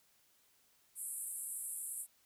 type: band-pass noise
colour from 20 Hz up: white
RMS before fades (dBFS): -43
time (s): 0.95-2.07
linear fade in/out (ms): 50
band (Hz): 8000 to 12000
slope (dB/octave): 96
effects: white hiss -71 dBFS RMS until 2.25 s